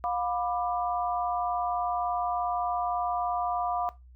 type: chord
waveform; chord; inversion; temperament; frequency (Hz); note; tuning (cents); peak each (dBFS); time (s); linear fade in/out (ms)
sine; B diminished; second; just; 711.2 / 987.8 / 1185.3; F5 / B5 / D6; +31 / 0 / +16; -29 / -34 / -33; 0.04-3.89; 0
effects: noise-tail reverb RT60 0.2 s tail -17 dB re dry + added 62 Hz sine -49 dBFS peak until 4.15 s